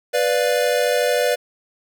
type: chord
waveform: square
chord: B diminished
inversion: none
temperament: equal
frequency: 493.9 / 587.3 / 698.5 Hz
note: B4 / D5 / F5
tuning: 0 / 0 / 0 cents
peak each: -20 / -21 / -26 dBFS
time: 0.13-1.36 s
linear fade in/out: 20 ms
effects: none